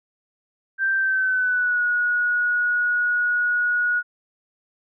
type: tone with pitch glide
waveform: sine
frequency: 1568 to 1454.6 Hz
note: G6 to F#6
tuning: 0 to -30 cents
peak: -18 dBFS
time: 0.78-4.03 s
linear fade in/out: 50 ms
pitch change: -130 cents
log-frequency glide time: 0.96-1.82 s
effects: none